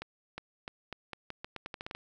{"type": "accelerating click train", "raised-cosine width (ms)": 0.3, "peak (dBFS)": -23, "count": 14, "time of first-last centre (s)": [0.02, 1.95], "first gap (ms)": 360, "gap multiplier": 0.83, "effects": []}